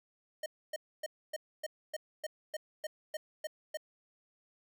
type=tone bursts; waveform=square; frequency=617 Hz; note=D#5; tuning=15 cents flat; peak=-36 dBFS; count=12; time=0.43-3.772 s; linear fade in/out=5 ms; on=31 ms; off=270 ms; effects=none